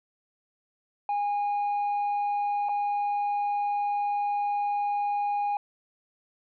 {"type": "tone with dropouts", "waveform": "sine", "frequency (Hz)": 819, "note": "G#5", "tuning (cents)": -24, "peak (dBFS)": -22, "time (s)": [1.09, 5.57], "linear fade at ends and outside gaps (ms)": 2, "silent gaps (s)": [2.687, 2.692], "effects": ["tanh soft clip ceiling -24 dBFS"]}